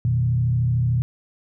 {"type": "tone with frequency modulation", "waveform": "sine", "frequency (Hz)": 120.8, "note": "B2", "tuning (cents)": -38, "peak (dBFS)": -17, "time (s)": [0.05, 1.02], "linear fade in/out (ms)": 0, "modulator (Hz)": 33.4, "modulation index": 0.71, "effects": []}